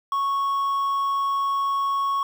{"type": "tone with quantisation", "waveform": "triangle", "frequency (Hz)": 1106, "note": "C#6", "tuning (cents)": -4, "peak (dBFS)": -19, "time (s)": [0.12, 2.23], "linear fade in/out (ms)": 2, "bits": 8, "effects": []}